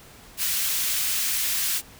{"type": "high-pass noise", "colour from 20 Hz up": "white", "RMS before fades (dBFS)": -25, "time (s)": [0.37, 1.82], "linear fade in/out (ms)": 50, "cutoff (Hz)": 1800, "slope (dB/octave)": 12, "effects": ["pink hiss -48 dBFS RMS until 1.99 s"]}